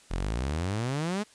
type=exponential sweep; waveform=sawtooth; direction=up; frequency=39.92 to 217.8 Hz; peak=-24 dBFS; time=0.1-1.24 s; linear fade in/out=20 ms; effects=white hiss -57 dBFS RMS until 1.34 s + resampled to 22050 Hz